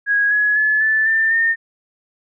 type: tone with pitch steps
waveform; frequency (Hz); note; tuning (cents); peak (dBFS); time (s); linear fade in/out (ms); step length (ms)
sine; 1652 / 1684.8 / 1718.2 / 1752.3 / 1787 / 1822.5; G#6 / G#6 / A6 / A6 / A6 / A#6; -10 / +24 / -42 / -8 / +26 / -40; -13; 0.06-1.56; 50; 250
effects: none

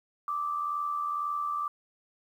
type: tone pair together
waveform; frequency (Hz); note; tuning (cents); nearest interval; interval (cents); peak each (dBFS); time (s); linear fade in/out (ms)
sine; 1173 / 1255; D6 / D#6; -2 / +15; minor second; 117; -29 / -39; 0.28-1.68; 2
effects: 10-bit

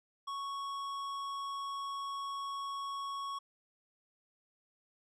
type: tone with tanh clipping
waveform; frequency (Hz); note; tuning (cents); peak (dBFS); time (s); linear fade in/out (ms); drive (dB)
triangle; 1108.7; C#6; 0; -39; 0.27-3.39; 10; 17
effects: none

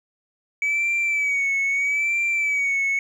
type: tone with vibrato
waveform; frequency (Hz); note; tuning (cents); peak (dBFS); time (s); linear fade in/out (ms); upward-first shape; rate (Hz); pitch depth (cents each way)
sine; 2278; C#7; +47; -17; 0.62-2.99; 2; sine; 0.78; 61
effects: tanh soft clip ceiling -18 dBFS + 9-bit

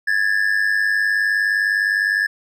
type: ring-modulated tone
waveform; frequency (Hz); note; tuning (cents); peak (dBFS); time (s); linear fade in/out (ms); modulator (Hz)
triangle; 1713; A6; -47; -11; 0.07-2.27; 10; 49.9
effects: none

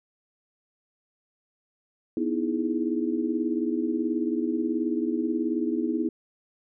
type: chord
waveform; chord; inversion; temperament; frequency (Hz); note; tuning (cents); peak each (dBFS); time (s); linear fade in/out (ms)
sine; E major seventh; second; equal with one note detuned; 246.9 / 311.1 / 329.6 / 416.7; B3 / D#4 / E4 / G#4; 0 / 0 / 0 / +6; -29 / -29 / -28 / -34; 2.17-6.09; 2
effects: none

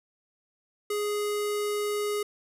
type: tone with low-pass filter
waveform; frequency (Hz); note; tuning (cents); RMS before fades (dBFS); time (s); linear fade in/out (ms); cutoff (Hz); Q
square; 415.3; G#4; 0; -29; 0.9-2.23; 5; 12000; 1.9
effects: none

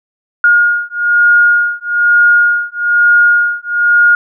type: beating tone pair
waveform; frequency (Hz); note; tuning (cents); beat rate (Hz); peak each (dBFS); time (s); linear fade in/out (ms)
sine; 1427 / 1428.1; F6 / F6; +37 / +38; 1.1; -10; 0.44-4.15; 2
effects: none

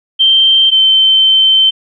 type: tone pair in turn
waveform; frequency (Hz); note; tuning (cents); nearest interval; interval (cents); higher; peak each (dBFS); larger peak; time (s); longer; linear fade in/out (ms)
sine; 3136 / 3096; G7 / G7; 0 / -22; unison; 22; first; -5; neither; 0.19-0.71 / 0.71-1.71; second; 20
effects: none

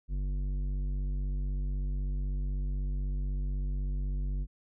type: tone with tanh clipping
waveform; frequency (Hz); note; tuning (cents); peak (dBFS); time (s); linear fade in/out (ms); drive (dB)
sine; 48.05; G1; -34; -31; 0.08-4.47; 50; 11
effects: none

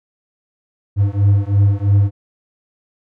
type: beating tone pair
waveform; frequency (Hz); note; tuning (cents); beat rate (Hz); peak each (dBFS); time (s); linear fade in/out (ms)
triangle; 99 / 102; G2 / G#2; +18 / -31; 3; -12; 0.96-2.11; 50
effects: none

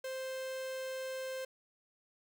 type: tone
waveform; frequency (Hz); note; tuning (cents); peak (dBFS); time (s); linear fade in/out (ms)
45% pulse; 523.3; C5; 0; -38; 0.04-1.45; 5
effects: 12-bit

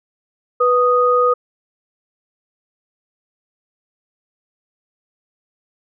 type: tone pair together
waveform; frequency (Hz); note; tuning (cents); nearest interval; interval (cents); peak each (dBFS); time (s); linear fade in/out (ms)
sine; 493 / 1242.3; B4 / D#6; -3 / -3; octave + major third; 1600; -14; 0.6-1.34; 10
effects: none

